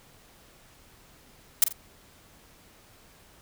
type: noise with echo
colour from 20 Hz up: blue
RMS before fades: -17 dBFS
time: 1.62-1.64 s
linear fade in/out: 2 ms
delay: 43 ms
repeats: 2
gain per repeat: -10 dB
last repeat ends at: 1.726 s
effects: pink hiss -56 dBFS RMS until 3.41 s